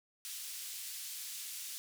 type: band-pass noise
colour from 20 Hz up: white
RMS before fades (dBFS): -44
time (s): 0.25-1.78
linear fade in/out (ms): 0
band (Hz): 2900 to 14000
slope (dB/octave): 12
effects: none